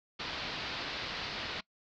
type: low-pass noise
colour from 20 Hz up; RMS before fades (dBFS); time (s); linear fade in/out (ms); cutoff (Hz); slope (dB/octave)
white; -39; 0.19-1.61; 10; 4700; 48
effects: noise-tail reverb RT60 0.1 s tail -23 dB re dry